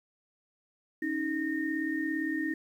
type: tone cluster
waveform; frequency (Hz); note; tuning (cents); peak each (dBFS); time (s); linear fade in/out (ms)
sine; 278.1 / 315.6 / 1839; C#4 / D#4 / A#6; +6 / +25 / -24; -35 / -31 / -35; 1.02-2.54; 5
effects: 10-bit